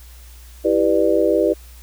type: chord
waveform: sine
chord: E minor seventh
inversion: none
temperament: just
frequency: 329.6 / 395.6 / 494.4 / 593.3 Hz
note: E4 / G4 / B4 / D5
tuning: 0 / +16 / +2 / +18 cents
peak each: -19 dBFS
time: 0.64-1.54 s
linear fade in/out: 20 ms
effects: added 60 Hz sine -39 dBFS peak until 1.82 s + white hiss -48 dBFS RMS until 1.82 s